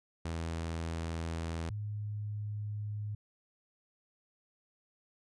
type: tone pair in turn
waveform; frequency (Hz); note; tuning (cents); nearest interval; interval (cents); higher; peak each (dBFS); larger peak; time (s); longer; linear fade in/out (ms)
sawtooth / sine; 82.41 / 104.72; E2 / G#2; 0 / +15; major third; 415; second; -31 / -35; first; 0.25-1.7 / 1.7-3.15; neither; 5
effects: resampled to 22050 Hz